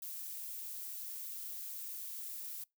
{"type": "noise", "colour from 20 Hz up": "violet", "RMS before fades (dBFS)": -44, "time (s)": [0.02, 2.64], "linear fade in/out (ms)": 5, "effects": ["noise-tail reverb RT60 0.2 s tail -25 dB re dry"]}